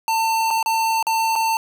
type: tone with dropouts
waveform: square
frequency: 897 Hz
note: A5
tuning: 33 cents sharp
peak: -18 dBFS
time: 0.08-1.57 s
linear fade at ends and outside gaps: 1 ms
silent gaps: 0.505-0.509 / 0.628-0.66 / 1.027-1.068 / 1.355-1.36 s
effects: none